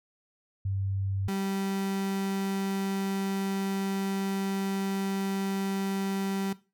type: tone pair in turn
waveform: sine / 35% pulse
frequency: 97.4 / 194.8 Hz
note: G2 / G3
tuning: -11 / -11 cents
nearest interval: octave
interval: 1200 cents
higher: second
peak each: -27 / -27 dBFS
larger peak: neither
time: 0.65-1.28 / 1.28-6.53 s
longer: second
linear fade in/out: 5 ms
effects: noise-tail reverb RT60 0.3 s tail -18 dB re dry